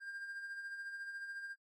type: tone with tremolo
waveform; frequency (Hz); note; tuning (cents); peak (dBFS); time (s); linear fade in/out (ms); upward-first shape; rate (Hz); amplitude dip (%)
triangle; 1600; G6; +35; -40; 0-1.56; 50; sine; 14; 45
effects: noise-tail reverb RT60 0.1 s tail -17 dB re dry